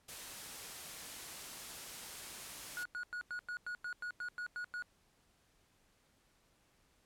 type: noise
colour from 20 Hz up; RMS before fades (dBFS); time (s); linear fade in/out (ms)
white; -47; 0.08-2.84; 10
type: tone bursts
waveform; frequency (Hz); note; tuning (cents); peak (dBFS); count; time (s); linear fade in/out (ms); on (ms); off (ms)
triangle; 1453; F#6; -32; -37; 12; 2.77-4.823; 0; 84; 95
effects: pink hiss -72 dBFS RMS until 7.05 s + low-pass 12000 Hz 12 dB/octave